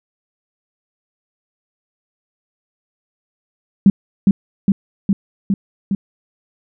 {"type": "tone with echo", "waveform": "sine", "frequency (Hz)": 196.9, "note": "G3", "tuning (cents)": 8, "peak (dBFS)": -4, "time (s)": [3.86, 3.9], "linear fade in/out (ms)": 2, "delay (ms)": 410, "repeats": 5, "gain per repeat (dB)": -2, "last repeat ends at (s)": 5.95, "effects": []}